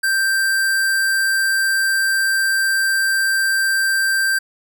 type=tone; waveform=square; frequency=1571 Hz; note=G6; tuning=3 cents sharp; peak=-16 dBFS; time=0.03-4.39 s; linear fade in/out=10 ms; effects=none